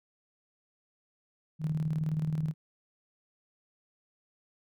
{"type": "tone with tremolo", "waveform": "sine", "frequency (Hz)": 155.56, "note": "D#3", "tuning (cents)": 0, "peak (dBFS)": -26, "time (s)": [1.59, 2.54], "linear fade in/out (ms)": 50, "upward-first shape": "square", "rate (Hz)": 19, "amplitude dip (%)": 50, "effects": []}